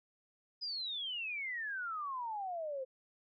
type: exponential sweep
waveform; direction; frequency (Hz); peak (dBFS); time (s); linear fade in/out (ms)
sine; down; 5040 to 509; -37; 0.61-2.85; 20
effects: none